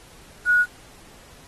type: tone with quantisation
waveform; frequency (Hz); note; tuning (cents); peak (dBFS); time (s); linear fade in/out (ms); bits
sine; 1456; F#6; -28; -14; 0.45-0.66; 50; 7
effects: pink hiss -49 dBFS RMS until 1.47 s + AAC 32 kbps